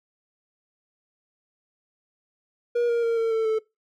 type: tone with pitch steps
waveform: triangle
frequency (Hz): 477.4 / 469.5 / 461.7 / 454 / 446.5 / 439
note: A#4 / A#4 / A#4 / A#4 / A4 / A4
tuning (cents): +41 / +12 / -17 / -46 / +25 / -4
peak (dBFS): -18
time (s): 2.75-3.59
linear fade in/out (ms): 10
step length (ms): 140
effects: noise-tail reverb RT60 0.2 s tail -21 dB re dry